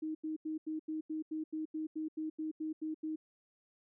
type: tone bursts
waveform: sine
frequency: 313 Hz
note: D#4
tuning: 10 cents sharp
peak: -35 dBFS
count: 15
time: 0.02-3.16 s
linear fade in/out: 10 ms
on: 130 ms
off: 85 ms
effects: none